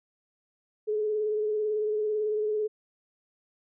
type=tone with vibrato; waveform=sine; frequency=425.9 Hz; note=G#4; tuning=44 cents sharp; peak=-25 dBFS; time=0.87-2.68 s; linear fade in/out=20 ms; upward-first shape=sine; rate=18 Hz; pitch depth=29 cents each way; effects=none

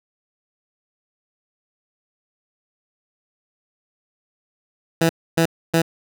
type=tone bursts; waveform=15% pulse; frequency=164.81 Hz; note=E3; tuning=in tune; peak=-8 dBFS; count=3; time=5.01-5.819 s; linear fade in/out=5 ms; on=83 ms; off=280 ms; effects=none

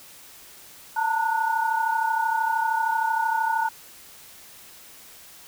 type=tone cluster; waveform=sine; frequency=891 / 924 / 1464 Hz; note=A5 / A#5 / F#6; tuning=+22 / -16 / -19 cents; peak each=-23 / -27 / -28 dBFS; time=0.96-3.69 s; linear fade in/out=10 ms; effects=white hiss -47 dBFS RMS until 5.47 s

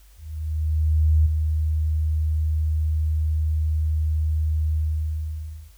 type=tone with ADSR envelope; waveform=sine; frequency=77.78 Hz; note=D#2; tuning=in tune; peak=-13 dBFS; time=0.16-5.73 s; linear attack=1100 ms; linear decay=6 ms; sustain=-6 dB; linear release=970 ms; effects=added 50 Hz sine -48 dBFS peak until 5.77 s + white hiss -58 dBFS RMS until 5.77 s

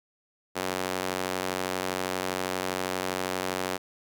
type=tone with high-pass filter; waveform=sawtooth; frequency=92.5 Hz; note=F#2; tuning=in tune; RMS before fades=-31 dBFS; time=0.55-3.78 s; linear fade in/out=20 ms; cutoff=400 Hz; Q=0.75; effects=none

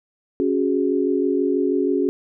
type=chord; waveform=sine; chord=C# suspended fourth; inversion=none; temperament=just; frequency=277.2 / 369.6 / 415.8 Hz; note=C#4 / F#4 / G#4; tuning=0 / -2 / +2 cents; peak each=-21 / -21 / -23 dBFS; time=0.4-2.09 s; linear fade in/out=0 ms; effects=none

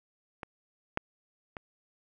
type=clicks; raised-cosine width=0.5 ms; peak=-23 / -13 / -24 dBFS; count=3; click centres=0.432 / 0.974 / 1.568 s; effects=none

